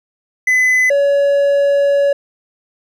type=tone pair in turn; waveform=triangle; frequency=2015 / 564.4 Hz; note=B6 / C#5; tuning=+34 / +31 cents; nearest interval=octave + minor seventh; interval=2203 cents; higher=first; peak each=-8 dBFS; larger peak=neither; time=0.47-0.9 / 0.9-2.13 s; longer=second; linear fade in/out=5 ms; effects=none